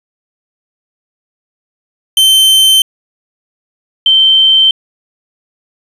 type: tone pair in turn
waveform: 45% pulse / sine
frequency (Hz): 3099 / 3111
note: G7 / G7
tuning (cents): -21 / -14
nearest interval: unison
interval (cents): 7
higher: second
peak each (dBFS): -4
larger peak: neither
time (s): 2.17-2.82 / 4.06-4.71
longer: neither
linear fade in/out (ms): 2
effects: resampled to 32000 Hz + 7-bit